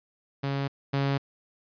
sawtooth tone pair in turn, 138.59 / 138.59 Hz, C#3 / C#3, 0 / 0 cents, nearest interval unison, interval 0 cents, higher neither, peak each -23 / -20 dBFS, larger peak second, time 0.43-0.68 / 0.93-1.18 s, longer neither, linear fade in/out 10 ms, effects resampled to 11025 Hz

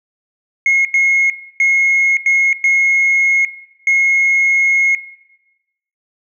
sine tone bursts at uneven times, 2162 Hz, C#7, 44 cents flat, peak -7 dBFS, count 6, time 0.66-0.85 / 0.94-1.3 / 1.6-2.17 / 2.26-2.53 / 2.64-3.45 / 3.87-4.95 s, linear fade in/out 2 ms, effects noise-tail reverb RT60 1.0 s tail -18 dB re dry + tanh soft clip ceiling -7 dBFS

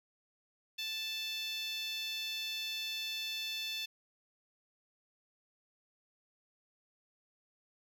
10% pulse tone with high-pass filter, 880 Hz, A5, in tune, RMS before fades -39 dBFS, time 0.78-3.86 s, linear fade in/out 10 ms, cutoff 3100 Hz, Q 3.4, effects none

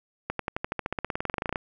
accelerating click train, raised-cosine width 0.5 ms, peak -13 dBFS, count 23, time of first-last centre 0.3-1.558 s, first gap 93 ms, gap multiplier 0.95, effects none

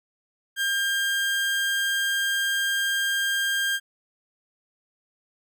30% pulse tone, 1601 Hz, G6, 36 cents sharp, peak -20 dBFS, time 0.56-3.8 s, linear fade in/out 50 ms, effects none

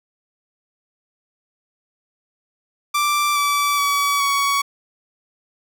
sawtooth tone with pitch steps, 1174.7 / 1157.2 / 1139.9 / 1122.9 Hz, D6 / D6 / C#6 / C#6, 0 / -26 / +48 / +22 cents, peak -13 dBFS, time 2.94-4.62 s, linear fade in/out 10 ms, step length 420 ms, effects none

